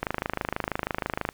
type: click train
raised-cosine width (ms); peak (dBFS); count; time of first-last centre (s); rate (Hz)
0.5; -11; 34; 0.03-1.29; 26.2
effects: pink hiss -56 dBFS RMS until 1.33 s